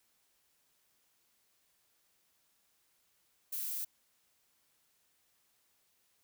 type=noise; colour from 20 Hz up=violet; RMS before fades=-38 dBFS; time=3.52-3.85 s; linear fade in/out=10 ms; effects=white hiss -74 dBFS RMS until 6.23 s